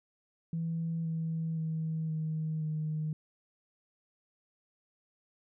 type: tone with pitch steps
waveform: sine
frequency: 164.81 / 162.26 / 159.75 / 157.28 / 154.84 Hz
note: E3 / E3 / D#3 / D#3 / D#3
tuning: 0 / -27 / +46 / +19 / -8 cents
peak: -30 dBFS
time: 0.53-3.13 s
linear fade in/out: 2 ms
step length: 520 ms
effects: tanh soft clip ceiling -26 dBFS